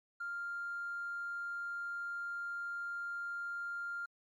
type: tone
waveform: triangle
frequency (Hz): 1396.9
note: F6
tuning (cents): 0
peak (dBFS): -34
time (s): 0.2-4.06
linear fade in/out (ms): 10
effects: tanh soft clip ceiling -35 dBFS + MP3 64 kbps